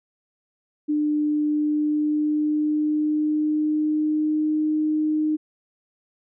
sine tone with pitch glide, 299.5 to 307.4 Hz, D4 to D#4, +34 to -21 cents, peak -19 dBFS, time 0.88-5.37 s, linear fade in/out 20 ms, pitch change +45 cents, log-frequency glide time 1.46-4.69 s, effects none

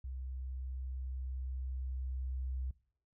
sine tone with level ramp, 64.7 Hz, C2, 19 cents flat, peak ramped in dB -39 to -34 dBFS, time 0.04-2.71 s, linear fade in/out 5 ms, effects noise-tail reverb RT60 0.6 s tail -22 dB re dry + tanh soft clip ceiling -30 dBFS

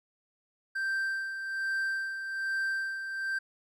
triangle tone with tremolo, 1568 Hz, G6, in tune, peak -26 dBFS, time 0.75-3.39 s, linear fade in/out 10 ms, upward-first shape sine, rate 1.2 Hz, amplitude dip 55%, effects none

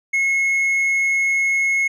triangle tone, 2174 Hz, C#7, 34 cents flat, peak -14 dBFS, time 0.13-1.88 s, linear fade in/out 10 ms, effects resampled to 24000 Hz

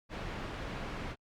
pink low-pass noise, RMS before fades -40 dBFS, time 0.09-1.16 s, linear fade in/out 50 ms, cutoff 2700 Hz, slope 12 dB/octave, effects Opus 48 kbps

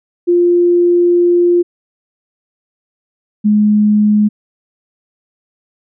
sine tone pair in turn, 349.7 / 210.1 Hz, F4 / G#3, +2 / +20 cents, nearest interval major sixth, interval 882 cents, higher first, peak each -7 dBFS, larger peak neither, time 0.27-1.63 / 3.44-4.29 s, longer first, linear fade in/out 20 ms, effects none

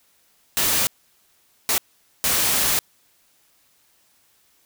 white noise bursts at uneven times, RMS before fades -20 dBFS, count 3, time 0.57-0.87 / 1.69-1.78 / 2.24-2.79 s, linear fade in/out 0 ms, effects white hiss -61 dBFS RMS until 4.65 s

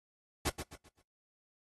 pink noise with echo, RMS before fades -32 dBFS, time 0.45-0.5 s, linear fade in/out 10 ms, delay 130 ms, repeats 4, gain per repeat -9 dB, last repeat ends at 1.02 s, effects noise-tail reverb RT60 0.3 s tail -26 dB re dry + AAC 32 kbps

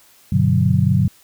sine chord, G major seventh, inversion none, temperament equal, 98 / 123.47 / 146.83 / 185 Hz, G2 / B2 / D3 / F#3, 0 / 0 / 0 / 0 cents, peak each -18 dBFS, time 0.32-1.08 s, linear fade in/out 5 ms, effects white hiss -51 dBFS RMS until 1.23 s

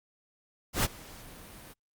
pink noise with ADSR envelope, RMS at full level -25 dBFS, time 0.73-1.74 s, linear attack 110 ms, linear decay 30 ms, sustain -23 dB, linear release 22 ms, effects Opus 48 kbps

